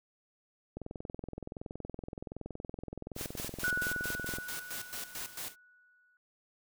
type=click train; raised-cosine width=2 ms; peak=-27 dBFS; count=78; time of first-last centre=0.77-4.385 s; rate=21.3 Hz
type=noise with tremolo; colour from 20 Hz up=white; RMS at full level=-40 dBFS; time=3.15-5.56 s; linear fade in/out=50 ms; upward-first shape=square; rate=4.5 Hz; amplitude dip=75%
type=tone with exponential decay; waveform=sine; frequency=1472 Hz; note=F#6; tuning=9 cents flat; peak=-28 dBFS; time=3.64-6.17 s; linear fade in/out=1 ms; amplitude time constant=550 ms
effects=none